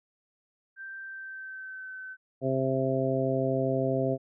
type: tone with pitch glide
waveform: sine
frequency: 1568 to 1526 Hz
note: G6 to G6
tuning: 0 to -47 cents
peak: -38 dBFS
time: 0.76-2.17 s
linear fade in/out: 50 ms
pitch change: -47 cents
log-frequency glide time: 1.02-1.9 s
type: harmonic tone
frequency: 132.5 Hz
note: C3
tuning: 22 cents sharp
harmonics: 1 / 2 / 3 / 4 / 5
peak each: -31 / -31 / -31 / -31 / -31 dBFS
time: 2.41-4.18 s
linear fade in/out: 50 ms
effects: none